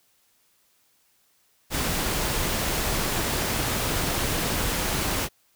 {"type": "noise", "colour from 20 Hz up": "pink", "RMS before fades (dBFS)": -26, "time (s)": [1.7, 5.29], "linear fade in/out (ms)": 50, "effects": ["white hiss -65 dBFS RMS until 5.55 s"]}